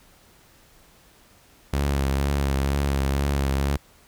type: tone with vibrato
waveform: sawtooth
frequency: 69.3 Hz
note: C#2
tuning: in tune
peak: -17 dBFS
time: 1.73-3.77 s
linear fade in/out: 5 ms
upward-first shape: triangle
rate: 2.1 Hz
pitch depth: 44 cents each way
effects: pink hiss -55 dBFS RMS until 4.07 s